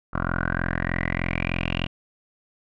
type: tone with low-pass filter sweep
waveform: 10% pulse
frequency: 43.28 Hz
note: F1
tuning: 15 cents flat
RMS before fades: -26 dBFS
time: 0.13-1.87 s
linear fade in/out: 10 ms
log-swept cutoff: 1300 to 2900 Hz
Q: 8.6
effects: none